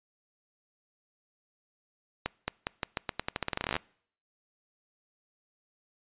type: accelerating click train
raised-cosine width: 0.3 ms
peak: -13 dBFS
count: 22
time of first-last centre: 2.26-3.765 s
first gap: 220 ms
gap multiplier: 0.86
effects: noise-tail reverb RT60 0.6 s tail -25 dB re dry + resampled to 8000 Hz

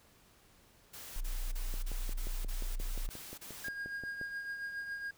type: noise bursts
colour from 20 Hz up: white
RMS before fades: -48 dBFS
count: 9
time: 0.93-3.69 s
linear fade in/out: 10 ms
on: 280 ms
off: 30 ms
type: tone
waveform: sine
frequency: 30.17 Hz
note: B0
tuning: 40 cents flat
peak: -33 dBFS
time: 1.16-3.09 s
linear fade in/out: 0 ms
type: click train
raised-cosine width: 2 ms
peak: -33 dBFS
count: 15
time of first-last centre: 1.74-4.213 s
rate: 5.66 Hz
type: tone with tremolo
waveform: triangle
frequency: 1626 Hz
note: G#6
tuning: 37 cents flat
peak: -34 dBFS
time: 3.64-5.11 s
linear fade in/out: 5 ms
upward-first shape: triangle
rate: 7.2 Hz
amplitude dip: 55%
effects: pink hiss -64 dBFS RMS until 5.17 s

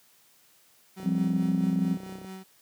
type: tone with tremolo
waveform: 35% pulse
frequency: 189.2 Hz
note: F#3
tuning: 39 cents sharp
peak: -36 dBFS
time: 0.96-2.44 s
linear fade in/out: 20 ms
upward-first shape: sine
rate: 4.6 Hz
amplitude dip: 45%
type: click train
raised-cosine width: 2 ms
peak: -30 dBFS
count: 42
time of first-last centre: 1-2.246 s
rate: 32.9 Hz
type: chord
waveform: sine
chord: F suspended second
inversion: none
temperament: equal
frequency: 174.61 / 196 / 261.6 Hz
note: F3 / G3 / C4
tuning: 0 / 0 / 0 cents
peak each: -26 / -27 / -29 dBFS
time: 1.03-1.98 s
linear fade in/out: 50 ms
effects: white hiss -61 dBFS RMS until 2.61 s + high-pass 100 Hz 12 dB/octave

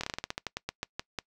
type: slowing click train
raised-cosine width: 0.2 ms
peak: -15 dBFS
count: 15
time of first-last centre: 0.01-1.188 s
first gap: 25 ms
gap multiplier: 1.17
effects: noise-tail reverb RT60 0.1 s tail -24 dB re dry

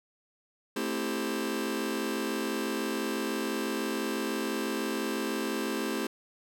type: chord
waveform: sawtooth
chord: A minor seventh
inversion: none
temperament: just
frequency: 220 / 264 / 330 / 396 Hz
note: A3 / C4 / E4 / G4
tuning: 0 / +16 / +2 / +18 cents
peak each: -31 dBFS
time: 0.76-6.07 s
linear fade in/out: 5 ms
effects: none

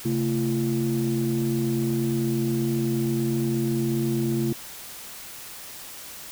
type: tone cluster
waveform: sine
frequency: 135 / 223.4 / 341 Hz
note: C#3 / A3 / F4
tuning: -45 / +27 / -41 cents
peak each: -25 dBFS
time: 0.05-4.53 s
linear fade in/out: 5 ms
effects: tanh soft clip ceiling -16 dBFS + white hiss -40 dBFS RMS until 6.31 s

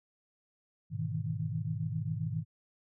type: chord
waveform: sine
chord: E major seventh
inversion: first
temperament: equal with one note detuned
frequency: 103.83 / 123.47 / 155.56 / 163.01 Hz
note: G#2 / B2 / D#3 / E3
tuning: 0 / 0 / 0 / -19 cents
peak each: -37 / -38 / -36 / -39 dBFS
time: 0.9-2.45 s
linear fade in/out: 50 ms
effects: none

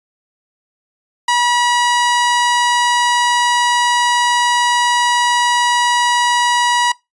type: tone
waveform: sawtooth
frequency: 967 Hz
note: B5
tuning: 37 cents flat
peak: -8 dBFS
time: 1.28-6.92 s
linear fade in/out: 5 ms
effects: noise-tail reverb RT60 0.2 s tail -22 dB re dry + resampled to 22050 Hz

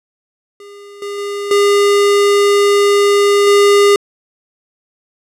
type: tone with level steps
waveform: square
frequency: 405.5 Hz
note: G#4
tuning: 41 cents flat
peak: -34 / -22 / -20 / -9 / -7 dBFS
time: 0.6-3.96 s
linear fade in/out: 2 ms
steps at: 1.02 / 1.18 / 1.51 / 3.47 s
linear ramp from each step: 2 ms
effects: low-pass 10000 Hz 12 dB/octave

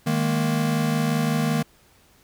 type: chord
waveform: square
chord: D# suspended fourth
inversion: none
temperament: equal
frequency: 155.56 / 207.7 / 233.1 Hz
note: D#3 / G#3 / A#3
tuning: 0 / 0 / 0 cents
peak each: -24 / -29 / -25 dBFS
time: 0.06-1.63 s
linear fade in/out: 10 ms
effects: pink hiss -57 dBFS RMS until 2.23 s

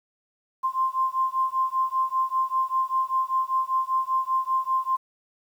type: beating tone pair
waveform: sine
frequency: 1046.5 / 1051.6 Hz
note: C6 / C6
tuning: 0 / +8 cents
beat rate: 5.1 Hz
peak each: -25 dBFS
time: 0.63-4.97 s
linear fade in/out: 20 ms
effects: 9-bit

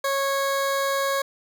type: tone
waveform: 20% pulse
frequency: 550 Hz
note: C#5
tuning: 14 cents flat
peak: -17 dBFS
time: 0.04-1.22 s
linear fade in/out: 5 ms
effects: none

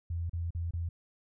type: tone with dropouts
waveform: sine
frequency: 84.7 Hz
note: E2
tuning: 48 cents sharp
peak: -31 dBFS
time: 0.1-0.89 s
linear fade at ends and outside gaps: 5 ms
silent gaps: 0.296-0.332 / 0.506-0.548 / 0.709-0.735 s
effects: none

